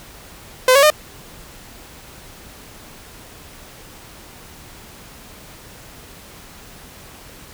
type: tone with pitch steps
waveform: sawtooth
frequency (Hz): 511 / 557.2 / 607.7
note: C5 / C#5 / D#5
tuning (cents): -41 / +9 / -41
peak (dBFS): -5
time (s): 0.68-0.902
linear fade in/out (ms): 2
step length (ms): 74
effects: pink hiss -41 dBFS RMS until 7.53 s